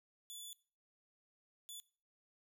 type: tone bursts at uneven times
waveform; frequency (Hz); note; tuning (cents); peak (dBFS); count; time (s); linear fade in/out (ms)
15% pulse; 3457; A7; -31; -40; 2; 0.3-0.53 / 1.69-1.8; 0
effects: noise-tail reverb RT60 0.4 s tail -20 dB re dry